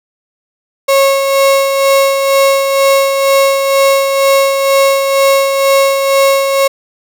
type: tone with tremolo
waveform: 35% pulse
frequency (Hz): 547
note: C#5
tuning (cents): -23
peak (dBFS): -4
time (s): 0.88-6.68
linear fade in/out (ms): 10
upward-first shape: sine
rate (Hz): 2.1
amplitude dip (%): 45
effects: none